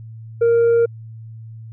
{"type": "tone with tanh clipping", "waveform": "triangle", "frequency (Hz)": 466.2, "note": "A#4", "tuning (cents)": 0, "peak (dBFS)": -12, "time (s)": [0.41, 0.86], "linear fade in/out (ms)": 10, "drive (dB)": 7, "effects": ["added 112 Hz sine -33 dBFS peak until 1.72 s"]}